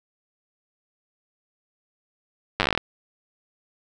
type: slowing click train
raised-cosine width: 0.3 ms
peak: -4 dBFS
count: 12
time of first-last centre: 2.6-2.776 s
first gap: 9 ms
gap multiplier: 1.11
effects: none